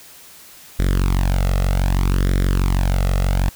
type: tone with flanger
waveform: sawtooth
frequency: 46.25 Hz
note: F#1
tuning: in tune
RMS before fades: -17 dBFS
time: 0.79-3.49 s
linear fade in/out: 0 ms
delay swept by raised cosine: 0.54 to 1.54 ms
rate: 0.64 Hz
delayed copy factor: +0.75
effects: white hiss -43 dBFS RMS until 3.55 s